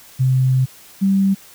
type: tone pair in turn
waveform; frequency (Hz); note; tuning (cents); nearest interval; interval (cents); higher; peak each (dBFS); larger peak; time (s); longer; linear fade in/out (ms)
sine; 130 / 194.78; C3 / G3; -11 / -11; perfect fifth; 700; second; -12; neither; 0.19-0.66 / 1.01-1.35; first; 20
effects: white hiss -44 dBFS RMS until 1.54 s